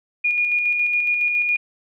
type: tone with tremolo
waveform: sine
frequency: 2437 Hz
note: D#7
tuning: 37 cents flat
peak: -16 dBFS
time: 0.24-1.57 s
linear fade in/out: 10 ms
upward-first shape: square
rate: 7.2 Hz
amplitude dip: 30%
effects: none